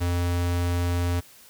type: tone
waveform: square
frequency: 87.5 Hz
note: F2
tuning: 4 cents sharp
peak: -23 dBFS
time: 0-1.21 s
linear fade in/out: 20 ms
effects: white hiss -51 dBFS RMS until 1.49 s